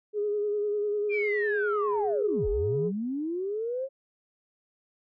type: tone with vibrato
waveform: sine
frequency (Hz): 415.3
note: G#4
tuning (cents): 0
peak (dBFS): -25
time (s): 0.13-2.92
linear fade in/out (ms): 50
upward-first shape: sine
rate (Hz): 10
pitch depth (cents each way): 30
type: linear two-way sweep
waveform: sine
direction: down then up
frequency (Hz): 2428 to 33.65 to 547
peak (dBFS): -28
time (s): 1.09-3.89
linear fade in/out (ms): 50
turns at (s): 2.48
effects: tanh soft clip ceiling -16 dBFS